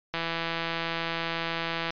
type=click train; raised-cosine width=0.3 ms; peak=-14 dBFS; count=294; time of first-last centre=0.14-1.905 s; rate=166 Hz; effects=resampled to 11025 Hz